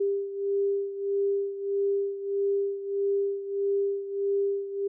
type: beating tone pair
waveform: sine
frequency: 397.8 / 399.4 Hz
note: G4 / G4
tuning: +25 / +32 cents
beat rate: 1.6 Hz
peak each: -26 / -31 dBFS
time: 0-4.88 s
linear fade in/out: 10 ms
effects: none